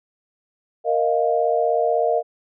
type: chord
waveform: sine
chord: Bb suspended fourth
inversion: none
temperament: equal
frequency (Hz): 466.2 / 622.3 / 698.5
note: Bb4 / Eb5 / F5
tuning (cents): 0 / 0 / 0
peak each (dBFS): -21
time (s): 0.84-2.23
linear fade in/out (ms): 50
effects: none